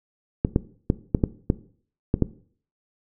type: clicks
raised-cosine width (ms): 3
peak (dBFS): -5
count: 8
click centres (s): 0.449 / 0.561 / 0.901 / 1.148 / 1.238 / 1.501 / 2.141 / 2.223
effects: noise-tail reverb RT60 0.5 s tail -17 dB re dry